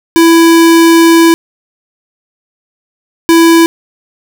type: tone bursts at uneven times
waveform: square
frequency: 331.8 Hz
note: E4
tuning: 11 cents sharp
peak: -3 dBFS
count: 2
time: 0.16-1.34 / 3.29-3.66 s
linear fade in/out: 0 ms
effects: none